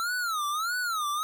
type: tone with vibrato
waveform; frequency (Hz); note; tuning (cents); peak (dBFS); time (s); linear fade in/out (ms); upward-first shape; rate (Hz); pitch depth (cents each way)
square; 1318.5; E6; 0; -28; 0-1.23; 0; sine; 1.6; 210
effects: none